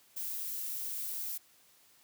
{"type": "noise", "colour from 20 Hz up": "violet", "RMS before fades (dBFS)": -38, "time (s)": [0.16, 1.38], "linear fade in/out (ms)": 10, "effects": ["white hiss -64 dBFS RMS until 2.03 s", "high-pass 80 Hz 12 dB/octave"]}